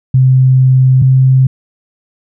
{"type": "tone pair in turn", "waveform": "sine", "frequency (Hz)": [130.1, 131.16], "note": ["C3", "C3"], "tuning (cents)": [-9, 5], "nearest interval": "unison", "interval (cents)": 14, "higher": "second", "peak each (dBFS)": -4, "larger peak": "neither", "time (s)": [[0.14, 1.02], [1.02, 1.47]], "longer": "first", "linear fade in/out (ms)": 5, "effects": []}